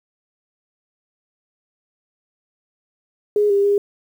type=tone with pitch steps; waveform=sine; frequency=415.5 / 400.5 / 405.5 Hz; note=G#4 / G4 / G#4; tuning=+1 / +37 / -41 cents; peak=-13 dBFS; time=3.36-3.78 s; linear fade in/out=2 ms; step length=140 ms; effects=8-bit